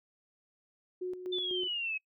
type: tone with tremolo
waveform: sine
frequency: 364.9 Hz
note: F#4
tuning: 24 cents flat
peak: -33 dBFS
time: 1.01-1.68 s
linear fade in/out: 10 ms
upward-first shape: square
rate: 4 Hz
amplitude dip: 60%
type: exponential sweep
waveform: sine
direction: down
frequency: 3562 to 2539 Hz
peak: -32 dBFS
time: 1.32-1.98 s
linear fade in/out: 10 ms
effects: noise-tail reverb RT60 0.1 s tail -25 dB re dry